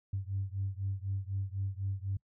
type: beating tone pair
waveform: sine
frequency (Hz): 95.8 / 99.8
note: G2 / G2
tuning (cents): -39 / +32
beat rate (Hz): 4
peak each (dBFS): -35 / -36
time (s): 0.13-2.17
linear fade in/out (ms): 5
effects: noise-tail reverb RT60 0.1 s tail -24 dB re dry + tanh soft clip ceiling -25 dBFS